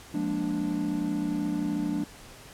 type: chord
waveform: triangle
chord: Bb dominant seventh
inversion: second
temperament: equal with one note detuned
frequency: 174.61 / 207.7 / 237.3 / 293.7 Hz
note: F3 / Ab3 / Bb3 / D4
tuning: 0 / 0 / +31 / 0 cents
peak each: -32 / -31 / -33 / -27 dBFS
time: 0.14-2.04 s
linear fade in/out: 5 ms
effects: pink hiss -48 dBFS RMS until 2.53 s + low-pass 12000 Hz 12 dB/octave